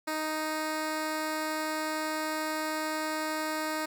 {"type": "tone", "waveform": "10% pulse", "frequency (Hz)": 311.1, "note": "D#4", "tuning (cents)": 0, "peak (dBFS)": -22, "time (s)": [0.07, 3.86], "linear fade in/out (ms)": 10, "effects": []}